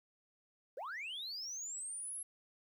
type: linear sweep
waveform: sine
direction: up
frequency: 449.9 to 11175 Hz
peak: -39 dBFS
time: 0.77-2.23 s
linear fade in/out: 5 ms
effects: tanh soft clip ceiling -39 dBFS + 12-bit